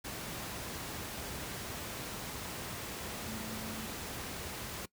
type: tone in noise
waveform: sine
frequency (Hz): 220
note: A3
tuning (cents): 0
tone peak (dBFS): -43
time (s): 3.27-3.86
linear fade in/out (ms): 10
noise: pink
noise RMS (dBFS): -41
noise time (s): 0.04-4.86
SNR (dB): -5
effects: noise-tail reverb RT60 0.1 s tail -21 dB re dry + high-pass 60 Hz 12 dB/octave